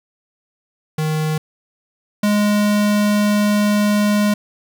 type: tone pair in turn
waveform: square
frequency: 155.56 / 207.6 Hz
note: D#3 / G#3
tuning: 0 / 0 cents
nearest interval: perfect fourth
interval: 500 cents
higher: second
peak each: -18 / -14 dBFS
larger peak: second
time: 0.98-1.38 / 2.23-4.34 s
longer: second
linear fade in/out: 5 ms
effects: 8-bit